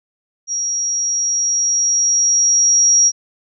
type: tone with level ramp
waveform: sine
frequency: 5670 Hz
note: F8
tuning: 25 cents sharp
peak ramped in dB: -18 to -8 dBFS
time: 0.47-3.12 s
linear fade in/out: 50 ms
effects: none